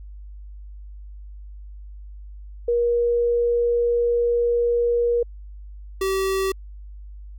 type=tone pair in turn; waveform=sine / square; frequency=475.6 / 384.6 Hz; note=A#4 / G4; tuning=+35 / -33 cents; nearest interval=major third; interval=368 cents; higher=first; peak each=-17 / -21 dBFS; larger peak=first; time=2.68-5.23 / 6.01-6.52 s; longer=first; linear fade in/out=5 ms; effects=added 50 Hz sine -36 dBFS peak until 7.38 s